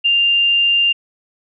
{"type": "tone with ADSR envelope", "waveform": "sine", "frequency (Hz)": 2794, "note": "F7", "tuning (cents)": 0, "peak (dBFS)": -9, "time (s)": [0.04, 0.93], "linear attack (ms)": 21, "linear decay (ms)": 3, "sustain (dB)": -2, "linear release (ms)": 14, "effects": []}